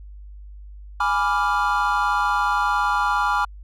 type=chord; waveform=triangle; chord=G# diminished seventh; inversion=none; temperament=equal; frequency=830.6 / 987.8 / 1174.7 / 1396.9 Hz; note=G#5 / B5 / D6 / F6; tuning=0 / 0 / 0 / 0 cents; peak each=-22 dBFS; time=1-3.45 s; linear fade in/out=5 ms; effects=added 50 Hz sine -37 dBFS peak until 3.63 s